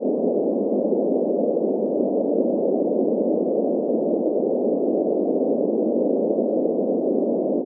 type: band-pass noise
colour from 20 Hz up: white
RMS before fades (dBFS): -21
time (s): 0-7.65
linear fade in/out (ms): 50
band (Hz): 210 to 590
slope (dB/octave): 48
effects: none